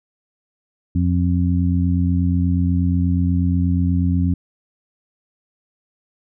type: harmonic tone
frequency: 88.3 Hz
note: F2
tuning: 20 cents sharp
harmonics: 1 / 2 / 3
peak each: -17 / -20 / -22 dBFS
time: 0.95-4.34 s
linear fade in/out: 5 ms
effects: none